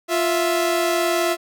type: tone pair together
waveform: sawtooth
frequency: 349.2 / 659.2 Hz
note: F4 / E5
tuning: 0 / 0 cents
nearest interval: major seventh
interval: 1100 cents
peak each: -17 dBFS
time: 0.08-1.37 s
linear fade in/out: 50 ms
effects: none